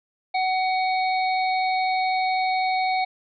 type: harmonic tone with a mistuned harmonic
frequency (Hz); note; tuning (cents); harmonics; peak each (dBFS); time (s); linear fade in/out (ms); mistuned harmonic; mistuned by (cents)
748; F#5; +19; 1 / 3 / 5 / 6; -21 / -28 / -38 / -35; 0.34-3.05; 10; 6; -98
effects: none